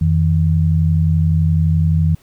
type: tone pair together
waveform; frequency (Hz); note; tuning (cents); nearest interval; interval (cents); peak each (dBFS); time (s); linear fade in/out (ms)
sine; 87.31 / 159.02; F2 / D#3; 0 / +38; minor seventh; 1038; -14; 0.01-2.15; 5
effects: pink hiss -53 dBFS RMS until 2.22 s